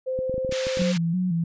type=tone with pitch glide; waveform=sine; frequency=518 to 521.3 Hz; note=C5 to C5; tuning=-17 to -6 cents; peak=-24 dBFS; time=0.06-0.93 s; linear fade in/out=20 ms; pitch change=+11 cents; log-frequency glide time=0.26-0.48 s
type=clicks; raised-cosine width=3 ms; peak=-21 dBFS; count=10; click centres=0.19 / 0.296 / 0.342 / 0.38 / 0.448 / 0.493 / 0.524 / 0.669 / 0.772 / 0.818 s
type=band-pass noise; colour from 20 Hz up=pink; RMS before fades=-34 dBFS; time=0.51-0.98 s; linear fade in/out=10 ms; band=1900 to 6200 Hz; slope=12 dB/octave
type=tone with vibrato; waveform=sine; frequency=174.9 Hz; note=F3; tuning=3 cents sharp; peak=-21 dBFS; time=0.79-1.44 s; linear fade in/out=5 ms; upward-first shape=square; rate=2.9 Hz; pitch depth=77 cents each way
effects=resampled to 16000 Hz